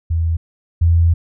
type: tone pair in turn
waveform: sine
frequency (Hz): 82.41 / 84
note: E2 / E2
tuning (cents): 0 / +33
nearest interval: unison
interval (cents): 33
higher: second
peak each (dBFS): -14 / -9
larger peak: second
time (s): 0.1-0.37 / 0.81-1.14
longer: second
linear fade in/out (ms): 10
effects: none